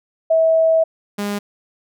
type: tone pair in turn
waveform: sine / sawtooth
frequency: 648 / 204.1 Hz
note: E5 / G#3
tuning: -30 / -30 cents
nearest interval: octave + minor sixth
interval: 2000 cents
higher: first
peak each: -11 / -17 dBFS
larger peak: first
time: 0.3-0.84 / 1.18-1.39 s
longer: first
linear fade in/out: 10 ms
effects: none